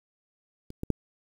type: clicks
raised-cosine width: 3 ms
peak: -28 / -19 / -11 dBFS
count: 3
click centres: 0.704 / 0.834 / 0.903 s
effects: 8-bit